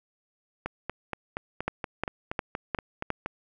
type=two click trains; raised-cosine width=0.5 ms; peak=-16 / -12 dBFS; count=12 / 5; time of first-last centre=0.66-3.26 / 1.68-3.103 s; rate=4.23 / 2.81 Hz; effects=none